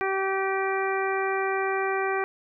harmonic tone with a mistuned harmonic, 386 Hz, G4, 27 cents flat, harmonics 1 / 2 / 3 / 4 / 5 / 6, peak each -27 / -30 / -32 / -33 / -34 / -35 dBFS, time 0.01-2.24 s, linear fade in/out 0 ms, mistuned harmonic 6, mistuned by +34 cents, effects none

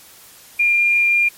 sine tone, 2401 Hz, D7, 38 cents sharp, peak -12 dBFS, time 0.59-1.29 s, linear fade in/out 10 ms, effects white hiss -44 dBFS RMS until 1.37 s + MP3 64 kbps

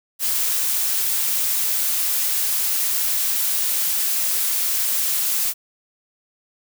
blue noise, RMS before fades -21 dBFS, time 0.19-5.54 s, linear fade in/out 50 ms, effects none

